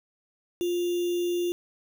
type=tone with sample-and-hold; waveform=sine; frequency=350.7 Hz; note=F4; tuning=7 cents sharp; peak=-24 dBFS; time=0.61-1.52 s; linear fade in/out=0 ms; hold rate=3150 Hz; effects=none